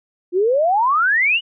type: exponential sweep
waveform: sine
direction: up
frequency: 341.7 to 3004 Hz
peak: -13 dBFS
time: 0.32-1.41 s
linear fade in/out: 50 ms
effects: none